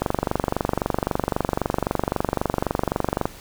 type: click train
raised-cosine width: 1 ms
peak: -6 dBFS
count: 78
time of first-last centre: 0.02-3.255 s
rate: 23.8 Hz
effects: pink hiss -43 dBFS RMS until 3.4 s